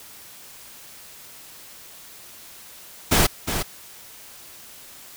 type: noise with echo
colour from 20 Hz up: pink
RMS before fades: -17 dBFS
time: 3.11-3.27 s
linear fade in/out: 10 ms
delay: 360 ms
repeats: 1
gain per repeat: -8 dB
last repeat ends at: 3.63 s
effects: white hiss -44 dBFS RMS until 5.16 s